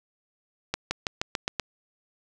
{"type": "accelerating click train", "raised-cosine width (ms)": 0.2, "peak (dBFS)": -9, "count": 7, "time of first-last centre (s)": [0.74, 1.597], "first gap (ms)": 170, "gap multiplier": 0.93, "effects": []}